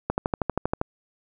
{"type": "click train", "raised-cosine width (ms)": 1, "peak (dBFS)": -9, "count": 10, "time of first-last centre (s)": [0.1, 0.814], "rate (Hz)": 12.6, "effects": []}